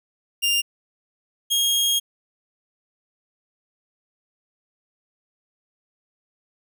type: tone pair in turn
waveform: sawtooth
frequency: 2799 / 3258 Hz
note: F7 / G#7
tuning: +3 / -34 cents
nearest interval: minor third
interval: 263 cents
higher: second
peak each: -15 dBFS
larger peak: neither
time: 0.42-0.62 / 1.5-2 s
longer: second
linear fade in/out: 20 ms
effects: none